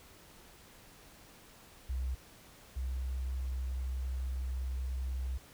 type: tone pair in turn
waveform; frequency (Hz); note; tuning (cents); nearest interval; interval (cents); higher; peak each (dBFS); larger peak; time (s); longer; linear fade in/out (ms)
sine; 64.1 / 64.37; C2 / C2; -35 / -28; unison; 7; second; -32 / -33; first; 1.89-2.15 / 2.76-5.38; second; 10
effects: pink hiss -57 dBFS RMS until 5.53 s